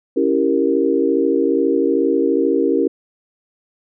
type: chord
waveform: sine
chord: C# diminished seventh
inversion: none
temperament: equal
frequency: 277.2 / 329.6 / 392 / 466.2 Hz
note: C#4 / E4 / G4 / Bb4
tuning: 0 / 0 / 0 / 0 cents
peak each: -19 dBFS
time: 0.16-2.88 s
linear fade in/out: 10 ms
effects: none